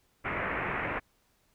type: low-pass noise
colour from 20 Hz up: white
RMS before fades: -33 dBFS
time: 0.24-1 s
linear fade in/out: 20 ms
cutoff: 2300 Hz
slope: 48 dB/octave
effects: pink hiss -70 dBFS RMS until 1.54 s